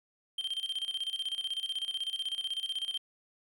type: tone with tremolo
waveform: triangle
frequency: 3153 Hz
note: G7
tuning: 9 cents sharp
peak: -29 dBFS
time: 0.38-2.98 s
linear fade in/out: 5 ms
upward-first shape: square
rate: 16 Hz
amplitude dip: 75%
effects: none

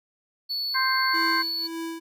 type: tone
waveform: triangle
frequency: 4435 Hz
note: C#8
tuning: in tune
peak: -25 dBFS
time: 0.49-1.68 s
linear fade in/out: 20 ms
type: harmonic tone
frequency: 523.3 Hz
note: C5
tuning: in tune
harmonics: 2 / 3 / 4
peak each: -25 / -25 / -30 dBFS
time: 0.74-1.43 s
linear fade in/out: 20 ms
type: tone with tremolo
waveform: square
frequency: 329.6 Hz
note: E4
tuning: in tune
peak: -30 dBFS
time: 1.13-2 s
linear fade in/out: 20 ms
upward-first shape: sine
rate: 1.8 Hz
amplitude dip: 85%
effects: none

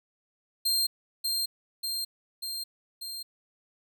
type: tone with echo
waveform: sawtooth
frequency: 4186 Hz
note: C8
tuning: in tune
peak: -21 dBFS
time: 0.65-0.87 s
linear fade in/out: 10 ms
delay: 590 ms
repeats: 4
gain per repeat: -3 dB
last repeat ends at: 3.23 s
effects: none

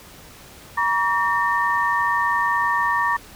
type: tone cluster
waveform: sine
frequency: 951 / 1140 / 1819 Hz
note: A#5 / C#6 / A#6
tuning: +34 / +48 / -43 cents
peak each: -22 dBFS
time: 0.77-3.17 s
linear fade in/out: 10 ms
effects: pink hiss -44 dBFS RMS until 3.35 s

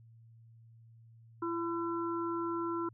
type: harmonic tone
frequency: 337.5 Hz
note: E4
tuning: 41 cents sharp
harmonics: 1 / 3 / 4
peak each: -34 / -39 / -40 dBFS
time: 1.42-2.89 s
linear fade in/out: 5 ms
effects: added 114 Hz sine -55 dBFS peak until 2.93 s

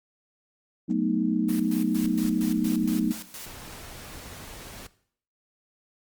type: chord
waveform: sine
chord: B dominant seventh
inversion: second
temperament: equal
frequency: 185 / 220 / 246.9 / 311.1 Hz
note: F#3 / A3 / B3 / D#4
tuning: 0 / 0 / 0 / 0 cents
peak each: -28 dBFS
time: 0.88-3.13 s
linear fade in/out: 20 ms
type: noise with tremolo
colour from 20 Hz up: white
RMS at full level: -39 dBFS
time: 1.48-3.52 s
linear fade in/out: 10 ms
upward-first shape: square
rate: 4.3 Hz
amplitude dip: 75%
type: noise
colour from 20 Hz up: pink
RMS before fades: -42 dBFS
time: 3.46-4.87 s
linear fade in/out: 5 ms
effects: noise-tail reverb RT60 0.6 s tail -18 dB re dry + Opus 32 kbps

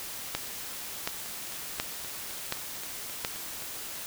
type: two click trains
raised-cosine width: 0.2 ms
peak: -24 / -11 dBFS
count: 10 / 5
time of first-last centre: 1.26-3.622 / 0.35-3.249 s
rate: 3.81 / 1.38 Hz
effects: white hiss -39 dBFS RMS until 4.06 s

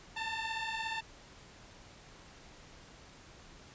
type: beating tone pair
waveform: 15% pulse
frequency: 883 / 900 Hz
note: A5 / A5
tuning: +6 / +39 cents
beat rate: 17 Hz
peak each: -33 / -31 dBFS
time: 0.16-1.01 s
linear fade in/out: 10 ms
effects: pink hiss -55 dBFS RMS until 3.74 s + resampled to 16000 Hz

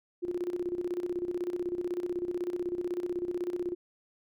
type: tone with tremolo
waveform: sine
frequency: 353 Hz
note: F4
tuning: 19 cents sharp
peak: -28 dBFS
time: 0.22-3.75 s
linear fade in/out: 20 ms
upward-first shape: square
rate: 16 Hz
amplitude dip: 70%
effects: none

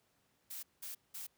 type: noise bursts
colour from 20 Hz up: blue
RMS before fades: -45 dBFS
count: 3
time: 0.5-1.27 s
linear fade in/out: 10 ms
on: 130 ms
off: 190 ms
effects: pink hiss -75 dBFS RMS until 1.37 s + high-pass 80 Hz 12 dB/octave

